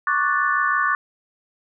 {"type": "chord", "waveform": "sine", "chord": "D major seventh", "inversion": "third", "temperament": "equal", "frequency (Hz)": [1108.7, 1174.7, 1480, 1760], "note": ["C#6", "D6", "F#6", "A6"], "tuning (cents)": [0, 0, 0, 0], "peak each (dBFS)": -23, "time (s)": [0.07, 0.95], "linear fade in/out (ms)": 2, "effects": []}